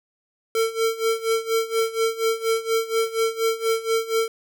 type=tone with tremolo; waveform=square; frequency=450.8 Hz; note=A4; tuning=42 cents sharp; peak=-18 dBFS; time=0.55-4.28 s; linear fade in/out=2 ms; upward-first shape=sine; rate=4.2 Hz; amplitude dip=85%; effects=none